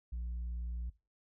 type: tone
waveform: sine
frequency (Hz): 59.2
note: A#1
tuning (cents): +27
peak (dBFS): -34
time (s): 0.12-0.9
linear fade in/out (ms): 10
effects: noise-tail reverb RT60 0.3 s tail -20 dB re dry + tanh soft clip ceiling -35 dBFS